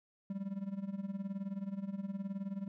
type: tone with tremolo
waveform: triangle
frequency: 196 Hz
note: G3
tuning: in tune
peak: -32 dBFS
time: 0.3-2.68 s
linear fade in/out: 2 ms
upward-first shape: sine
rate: 19 Hz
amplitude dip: 80%
effects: none